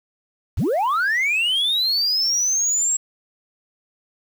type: linear sweep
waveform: sine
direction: up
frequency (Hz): 43.65 to 7660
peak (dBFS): -15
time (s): 0.57-2.97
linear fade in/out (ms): 10
effects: tanh soft clip ceiling -16 dBFS + 7-bit